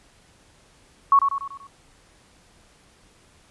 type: tone with echo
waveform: sine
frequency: 1108.7 Hz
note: C#6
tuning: in tune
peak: -11 dBFS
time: 1.12-1.19 s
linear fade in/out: 2 ms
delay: 96 ms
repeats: 5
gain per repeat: -6 dB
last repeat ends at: 1.67 s
effects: pink hiss -56 dBFS RMS until 3.5 s + resampled to 24000 Hz